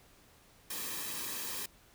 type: noise with comb filter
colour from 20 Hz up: white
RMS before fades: -39 dBFS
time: 0.7-1.66 s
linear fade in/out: 5 ms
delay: 1.4 ms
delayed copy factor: -0.6
effects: pink hiss -62 dBFS RMS until 1.94 s